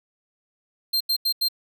45% pulse tone bursts, 4176 Hz, C8, 4 cents flat, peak -19 dBFS, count 4, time 0.93-1.486 s, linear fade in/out 10 ms, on 76 ms, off 84 ms, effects none

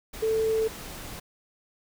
sine tone in noise, 442.4 Hz, A4, 9 cents sharp, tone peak -22 dBFS, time 0.22-0.68 s, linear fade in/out 10 ms, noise pink, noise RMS -40 dBFS, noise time 0.13-1.2 s, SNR +15 dB, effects none

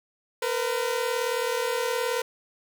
sawtooth tone pair together, 463.7 / 502.6 Hz, A#4 / B4, -9 / +30 cents, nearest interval minor second, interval 139 cents, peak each -24 dBFS, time 0.42-2.22 s, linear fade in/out 5 ms, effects 9-bit

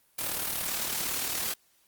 white noise with amplitude modulation, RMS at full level -29 dBFS, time 0.18-1.54 s, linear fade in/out 10 ms, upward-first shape sine, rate 37.7 Hz, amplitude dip 55%, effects white hiss -66 dBFS RMS until 1.87 s + Opus 32 kbps

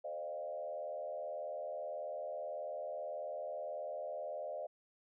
sine tone with frequency modulation, 604 Hz, D5, 48 cents sharp, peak -39 dBFS, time 0.04-4.67 s, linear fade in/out 10 ms, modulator 78.3 Hz, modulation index 1.1, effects none

